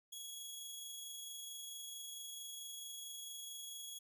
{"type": "tone with amplitude modulation", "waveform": "15% pulse", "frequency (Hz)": 3337, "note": "G#7", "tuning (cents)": 8, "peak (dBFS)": -38, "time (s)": [0.12, 3.99], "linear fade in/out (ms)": 10, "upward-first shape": "sine", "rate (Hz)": 24.5, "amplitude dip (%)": 25, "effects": []}